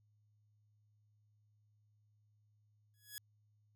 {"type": "tone with exponential growth", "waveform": "5% pulse", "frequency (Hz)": 1680, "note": "G#6", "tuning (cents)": 19, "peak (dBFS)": -31, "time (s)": [2.94, 3.18], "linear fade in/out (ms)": 0, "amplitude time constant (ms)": 51, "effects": ["added 105 Hz sine -70 dBFS peak until 3.75 s"]}